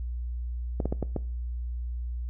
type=clicks; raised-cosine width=2 ms; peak=-15 dBFS; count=5; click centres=0.802 / 0.856 / 0.925 / 1.027 / 1.163 s; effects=noise-tail reverb RT60 0.4 s tail -20 dB re dry + added 60 Hz sine -30 dBFS peak until 2.29 s